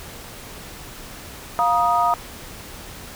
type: tone cluster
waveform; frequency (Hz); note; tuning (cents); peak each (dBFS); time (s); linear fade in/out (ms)
sine; 703 / 948 / 1244; F5 / A#5 / D#6; +11 / +29 / -1; -20; 1.59-2.14; 0
effects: pink hiss -38 dBFS RMS until 3.15 s